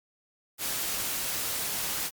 white noise, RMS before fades -31 dBFS, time 0.58-2.11 s, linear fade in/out 50 ms, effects MP3 96 kbps

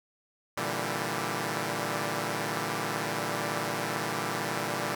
5% pulse chord, E half-diminished seventh, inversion second, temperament equal with one note detuned, 115.87 / 146.83 / 164.81 / 196 Hz, Bb2 / D3 / E3 / G3, -10 / 0 / 0 / 0 cents, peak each -24 dBFS, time 0.57-4.95 s, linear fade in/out 5 ms, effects none

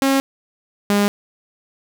sawtooth tone pair in turn, 271.2 / 203.7 Hz, C#4 / G#3, -38 / -33 cents, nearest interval perfect fourth, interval 495 cents, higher first, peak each -10 dBFS, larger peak neither, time 0.02-0.2 / 0.9-1.08 s, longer neither, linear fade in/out 0 ms, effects none

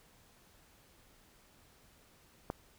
click, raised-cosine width 1 ms, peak -21 dBFS, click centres 2.501 s, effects pink hiss -64 dBFS RMS until 2.78 s

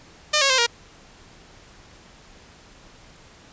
5% pulse tone with pitch steps, 604 / 549 / 521 / 471.9 Hz, D5 / C#5 / C5 / A#4, +48 / -17 / -7 / +21 cents, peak -5 dBFS, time 0.33-0.666 s, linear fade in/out 10 ms, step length 84 ms, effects pink hiss -49 dBFS RMS until 3.52 s + resampled to 16000 Hz

